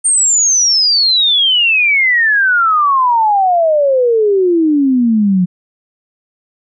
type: exponential sweep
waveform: sine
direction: down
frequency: 8870 to 175.9 Hz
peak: -8 dBFS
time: 0.04-5.46 s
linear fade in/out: 20 ms
effects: none

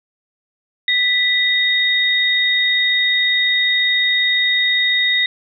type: tone pair together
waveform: sine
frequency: 1975.5 / 3721 Hz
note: B6 / A#7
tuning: 0 / -4 cents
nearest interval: major seventh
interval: 1096 cents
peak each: -16 dBFS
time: 0.88-5.26 s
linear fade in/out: 2 ms
effects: none

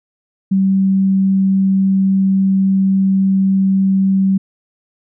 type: tone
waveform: sine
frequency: 192.6 Hz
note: G3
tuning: 30 cents flat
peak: -10 dBFS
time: 0.51-4.38 s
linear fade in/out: 10 ms
effects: none

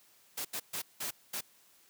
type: noise bursts at uneven times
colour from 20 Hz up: white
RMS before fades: -37 dBFS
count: 5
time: 0.37-0.45 / 0.53-0.6 / 0.73-0.82 / 1-1.11 / 1.33-1.41 s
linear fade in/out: 10 ms
effects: white hiss -64 dBFS RMS until 1.89 s + high-pass 100 Hz 12 dB/octave

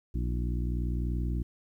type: harmonic tone with a mistuned harmonic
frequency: 60.3 Hz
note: B1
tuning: 41 cents flat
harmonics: 1 / 2 / 3 / 4 / 5 / 6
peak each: -29 / -35 / -39 / -41 / -43 / -45 dBFS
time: 0.14-1.43 s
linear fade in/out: 10 ms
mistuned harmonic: 6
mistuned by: -85 cents
effects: 11-bit

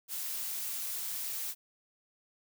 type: noise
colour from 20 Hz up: blue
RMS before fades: -37 dBFS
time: 0.08-1.55 s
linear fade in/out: 50 ms
effects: none

